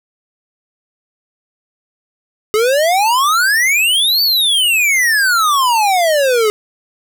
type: exponential two-way sweep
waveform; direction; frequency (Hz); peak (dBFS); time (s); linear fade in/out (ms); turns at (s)
square; up then down; 415.3 to 4598 to 415.3; -11; 2.54-6.5; 0; 4.22
effects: none